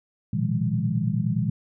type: tone cluster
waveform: sine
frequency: 114.8 / 124.2 / 156.2 / 173.4 / 204.2 Hz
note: A#2 / B2 / D#3 / F3 / G#3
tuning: -26 / +10 / +7 / -12 / -29 cents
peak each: -28 dBFS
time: 0.33-1.5 s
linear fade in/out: 5 ms
effects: none

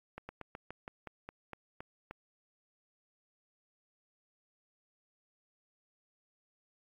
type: slowing click train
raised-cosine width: 0.5 ms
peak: -28 dBFS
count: 11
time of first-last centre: 0.18-2.11 s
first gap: 110 ms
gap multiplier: 1.12
effects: AAC 64 kbps

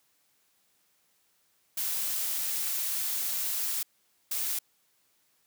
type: noise bursts at uneven times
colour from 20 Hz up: blue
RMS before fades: -31 dBFS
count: 2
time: 1.77-3.83 / 4.31-4.59 s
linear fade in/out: 5 ms
effects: white hiss -70 dBFS RMS until 5.46 s + high-pass 80 Hz 12 dB/octave

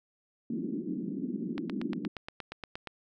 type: band-pass noise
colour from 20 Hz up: white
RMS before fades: -35 dBFS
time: 0.5-2.08 s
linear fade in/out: 2 ms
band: 180 to 330 Hz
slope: 48 dB/octave
type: click train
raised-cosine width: 0.3 ms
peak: -22 dBFS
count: 12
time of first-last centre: 1.58-2.873 s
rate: 8.51 Hz
effects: none

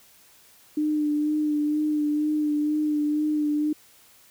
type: tone with vibrato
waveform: sine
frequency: 300.4 Hz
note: D4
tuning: 39 cents sharp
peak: -21 dBFS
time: 0.77-3.73 s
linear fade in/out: 5 ms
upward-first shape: sine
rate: 2.1 Hz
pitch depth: 23 cents each way
effects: white hiss -55 dBFS RMS until 4.3 s

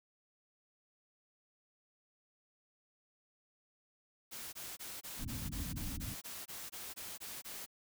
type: noise bursts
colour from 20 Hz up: white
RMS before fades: -46 dBFS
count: 14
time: 4.31-7.663 s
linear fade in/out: 20 ms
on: 220 ms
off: 21 ms
type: low-pass noise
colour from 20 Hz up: pink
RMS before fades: -42 dBFS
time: 5.17-6.16 s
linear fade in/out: 50 ms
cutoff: 310 Hz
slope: 96 dB/octave
effects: none

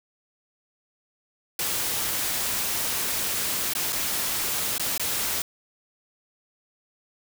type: noise with dropouts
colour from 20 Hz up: white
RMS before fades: -27 dBFS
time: 1.59-5.42 s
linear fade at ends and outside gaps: 2 ms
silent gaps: 3.736-3.751 / 3.924-3.928 / 4.781-4.796 / 4.978-4.996 s
effects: none

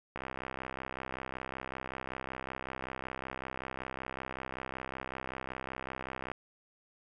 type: click train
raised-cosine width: 0.5 ms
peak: -23 dBFS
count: 403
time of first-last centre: 0.16-6.316 s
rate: 65.3 Hz
effects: none

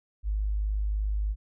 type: tone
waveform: sine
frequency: 51.6 Hz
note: G#1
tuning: 10 cents flat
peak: -25 dBFS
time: 0.23-1.36 s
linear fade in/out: 50 ms
effects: none

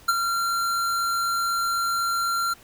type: tone with ADSR envelope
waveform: square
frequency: 1374 Hz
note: F6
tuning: 29 cents flat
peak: -16 dBFS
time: 0.08-2.54 s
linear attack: 10 ms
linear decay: 32 ms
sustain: -7 dB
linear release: 11 ms
effects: pink hiss -51 dBFS RMS until 2.63 s

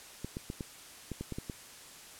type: clicks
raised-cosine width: 3 ms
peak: -24 dBFS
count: 9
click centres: 0.246 / 0.369 / 0.501 / 0.608 / 1.117 / 1.21 / 1.323 / 1.385 / 1.498 s
effects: white hiss -51 dBFS RMS until 2.19 s + low-pass 11000 Hz 12 dB/octave

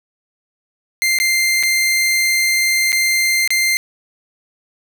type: tone with dropouts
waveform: sawtooth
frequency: 2093 Hz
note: C7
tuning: in tune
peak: -10 dBFS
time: 1.02-3.77 s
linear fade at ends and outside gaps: 0 ms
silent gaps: 1.187-1.2 / 1.628-1.634 / 2.92-2.928 / 3.476-3.505 s
effects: none

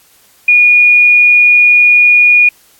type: tone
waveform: sine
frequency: 2444 Hz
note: D#7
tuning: 32 cents flat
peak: -3 dBFS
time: 0.48-2.49 s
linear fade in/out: 5 ms
effects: white hiss -47 dBFS RMS until 2.79 s + AAC 64 kbps

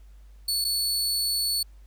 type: tone with dropouts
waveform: sawtooth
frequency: 4435 Hz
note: C#8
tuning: in tune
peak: -21 dBFS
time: 0.48-1.63 s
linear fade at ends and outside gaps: 5 ms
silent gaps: 0.644-0.648 s
effects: added 50 Hz sine -46 dBFS peak until 1.86 s + pink hiss -66 dBFS RMS until 1.86 s

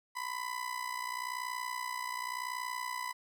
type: tone with amplitude modulation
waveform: 30% pulse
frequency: 1000 Hz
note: B5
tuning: 21 cents sharp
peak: -30 dBFS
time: 0.15-3.13 s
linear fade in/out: 20 ms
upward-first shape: sine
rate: 60.9 Hz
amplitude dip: 75%
effects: none

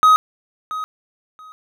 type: tone with echo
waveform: triangle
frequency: 1260 Hz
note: D#6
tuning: 21 cents sharp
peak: -6 dBFS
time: 0.03-0.16 s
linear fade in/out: 0 ms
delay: 680 ms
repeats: 2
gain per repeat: -15 dB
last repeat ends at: 1.52 s
effects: none

